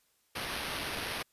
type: noise with sample-and-hold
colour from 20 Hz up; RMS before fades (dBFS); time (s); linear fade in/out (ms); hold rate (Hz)
white; -37; 0.35-1.23; 10; 7350
effects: white hiss -72 dBFS RMS until 1.32 s + resampled to 32000 Hz